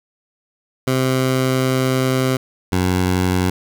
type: tone pair in turn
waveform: 15% pulse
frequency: 130.3 / 91.68 Hz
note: C3 / F#2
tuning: -7 / -15 cents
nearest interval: tritone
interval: 608 cents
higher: first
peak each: -9 dBFS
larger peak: neither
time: 0.87-2.37 / 2.72-3.5 s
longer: first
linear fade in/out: 5 ms
effects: none